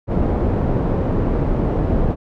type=low-pass noise; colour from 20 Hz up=pink; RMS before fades=-18 dBFS; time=0.07-2.16 s; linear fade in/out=50 ms; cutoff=560 Hz; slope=12 dB/octave; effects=none